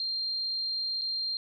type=tone with dropouts; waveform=sine; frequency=4186 Hz; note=C8; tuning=in tune; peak=-29 dBFS; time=0-1.37 s; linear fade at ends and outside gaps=1 ms; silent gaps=1.013-1.018 s; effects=none